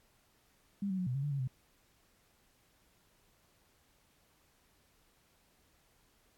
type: tone with pitch steps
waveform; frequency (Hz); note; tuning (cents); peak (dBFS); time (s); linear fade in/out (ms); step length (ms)
sine; 199.9 / 188.5 / 181.9 / 125.2 / 137.6 / 145.8 / 139.1 / 128.7; G3 / F#3 / F#3 / B2 / C#3 / D3 / C#3 / C3; +34 / +32 / -29 / +24 / -12 / -12 / +6 / -28; -32; 0.82-1.476; 5; 82
effects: pink hiss -70 dBFS RMS until 6.37 s + AAC 64 kbps